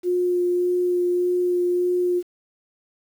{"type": "tone with vibrato", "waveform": "sine", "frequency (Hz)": 356.6, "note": "F4", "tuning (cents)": 36, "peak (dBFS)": -18, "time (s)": [0.03, 2.23], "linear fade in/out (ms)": 50, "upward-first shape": "sine", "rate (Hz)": 1.7, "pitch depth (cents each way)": 10, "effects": ["8-bit"]}